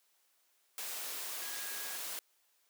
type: tone in noise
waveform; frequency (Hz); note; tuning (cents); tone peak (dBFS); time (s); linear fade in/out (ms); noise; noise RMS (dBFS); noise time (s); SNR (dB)
sine; 1650; G#6; -12; -49; 1.42-1.96; 0; white; -41; 0.78-2.19; -11
effects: white hiss -73 dBFS RMS until 2.69 s + high-pass 400 Hz 12 dB/octave